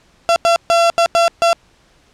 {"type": "tone bursts at uneven times", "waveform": "35% pulse", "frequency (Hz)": 678, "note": "E5", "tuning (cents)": 49, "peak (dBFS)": -8, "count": 6, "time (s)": [[0.29, 0.36], [0.45, 0.56], [0.7, 0.9], [0.98, 1.06], [1.15, 1.28], [1.42, 1.53]], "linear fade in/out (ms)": 0, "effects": ["pink hiss -53 dBFS RMS until 2.13 s", "low-pass 7000 Hz 12 dB/octave"]}